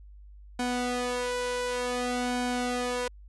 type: tone with flanger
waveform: sawtooth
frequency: 246.9 Hz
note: B3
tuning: in tune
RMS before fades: -30 dBFS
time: 0.59-3.08 s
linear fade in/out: 5 ms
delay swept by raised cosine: 1.3 to 2.07 ms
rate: 0.55 Hz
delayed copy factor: +0.9
effects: added 50 Hz sine -46 dBFS peak until 3.28 s + resampled to 24000 Hz